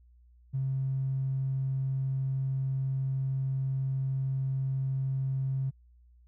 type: tone with tanh clipping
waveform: triangle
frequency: 133.7 Hz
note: C3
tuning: 38 cents sharp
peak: -27 dBFS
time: 0.53-5.71 s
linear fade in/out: 20 ms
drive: 2 dB
effects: added 60 Hz sine -56 dBFS peak until 6.27 s